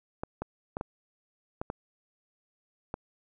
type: clicks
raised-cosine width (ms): 1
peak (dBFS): -19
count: 7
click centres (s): 0.235 / 0.42 / 0.769 / 0.811 / 1.615 / 1.701 / 2.941
effects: none